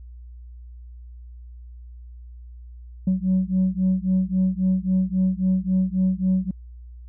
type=beating tone pair; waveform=sine; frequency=185 / 188.7 Hz; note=F#3 / F#3; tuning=0 / +34 cents; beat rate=3.7 Hz; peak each=-20 dBFS; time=3.07-6.51 s; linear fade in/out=5 ms; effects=tanh soft clip ceiling -14 dBFS + added 60 Hz sine -38 dBFS peak until 7.08 s